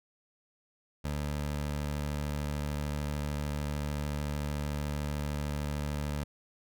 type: tone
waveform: 20% pulse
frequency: 73.42 Hz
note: D2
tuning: in tune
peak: -27 dBFS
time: 1.04-6.24 s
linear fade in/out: 10 ms
effects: none